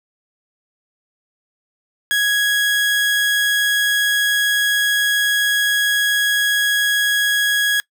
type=tone; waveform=30% pulse; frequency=1661.2 Hz; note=G#6; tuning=in tune; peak=-12 dBFS; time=2.11-7.8 s; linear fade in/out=0 ms; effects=noise-tail reverb RT60 0.1 s tail -23 dB re dry